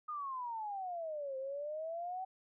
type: exponential two-way sweep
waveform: sine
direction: down then up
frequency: 1244.5 to 523 to 764 Hz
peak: -38 dBFS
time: 0.08-2.25 s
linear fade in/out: 10 ms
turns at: 1.37 s
effects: none